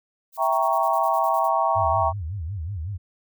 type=noise with tremolo; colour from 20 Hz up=violet; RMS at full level=-41 dBFS; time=0.32-1.5 s; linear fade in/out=50 ms; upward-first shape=square; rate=9.8 Hz; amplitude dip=75%
type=chord; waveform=sine; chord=E diminished seventh; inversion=none; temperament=equal; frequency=659.3 / 784 / 932.3 / 1108.7 Hz; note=E5 / G5 / Bb5 / Db6; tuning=0 / 0 / 0 / 0 cents; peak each=-24 dBFS; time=0.37-2.13 s; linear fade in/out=50 ms
type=tone with vibrato; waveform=sine; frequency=89.4 Hz; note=F2; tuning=41 cents sharp; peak=-27 dBFS; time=1.75-2.98 s; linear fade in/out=20 ms; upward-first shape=sine; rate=5.4 Hz; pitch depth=270 cents each way
effects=none